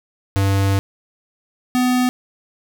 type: tone pair in turn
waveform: square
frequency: 98 / 250.6 Hz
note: G2 / B3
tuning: 0 / +25 cents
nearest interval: octave + major third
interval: 1625 cents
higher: second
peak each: -15 dBFS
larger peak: neither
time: 0.36-0.79 / 1.75-2.09 s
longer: first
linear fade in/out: 0 ms
effects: none